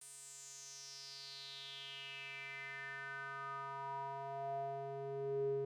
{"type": "tone with band-pass filter sweep", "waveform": "square", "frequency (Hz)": 137.7, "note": "C#3", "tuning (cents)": -11, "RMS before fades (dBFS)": -45, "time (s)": [0.01, 5.65], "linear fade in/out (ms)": 5, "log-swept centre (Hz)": [9100, 370], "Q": 5.6, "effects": []}